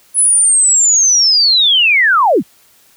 sine linear sweep, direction down, 10320 to 123.3 Hz, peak -7 dBFS, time 0.14-2.43 s, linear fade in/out 50 ms, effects white hiss -49 dBFS RMS until 2.96 s

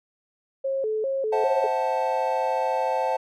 sine tone with vibrato, 483.9 Hz, B4, 35 cents flat, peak -23 dBFS, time 0.64-1.67 s, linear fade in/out 10 ms, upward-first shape square, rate 2.5 Hz, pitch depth 190 cents each way
triangle chord, F# half-diminished seventh, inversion second, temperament equal with one note detuned, 523.3 / 646.4 / 740 / 880 Hz, C5 / E5 / F#5 / A5, 0 / -34 / 0 / 0 cents, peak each -25 / -28 / -27 / -24 dBFS, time 1.32-3.17 s, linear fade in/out 10 ms
effects none

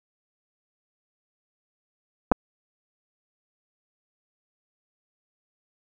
clicks, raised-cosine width 1 ms, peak -5 dBFS, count 2, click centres 2.316 / 2.32 s, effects none

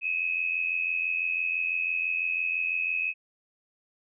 sine tone pair together, 2489 / 2575 Hz, D#7 / E7, 0 / -41 cents, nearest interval minor second, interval 59 cents, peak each -31 / -27 dBFS, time 0.01-3.14 s, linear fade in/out 50 ms, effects none

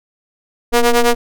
sawtooth ring-modulated tone, 238.8 Hz, A#3, 42 cents sharp, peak -3 dBFS, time 0.72-1.15 s, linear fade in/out 20 ms, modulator 234 Hz, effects none

